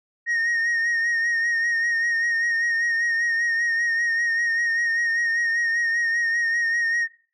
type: tone with vibrato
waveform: sine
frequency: 1858 Hz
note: A#6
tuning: 6 cents flat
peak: -17 dBFS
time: 0.26-7.08 s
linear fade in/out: 50 ms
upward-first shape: sine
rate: 5.1 Hz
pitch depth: 33 cents each way
effects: noise-tail reverb RT60 0.4 s tail -21 dB re dry + tanh soft clip ceiling -19 dBFS